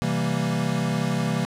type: chord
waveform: square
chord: C dominant seventh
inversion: none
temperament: equal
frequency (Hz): 130.81 / 164.81 / 196 / 233.1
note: C3 / E3 / G3 / Bb3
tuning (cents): 0 / 0 / 0 / 0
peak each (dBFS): -29 / -27 / -30 / -29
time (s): 0.02-1.45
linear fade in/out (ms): 0
effects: low-pass 10000 Hz 12 dB/octave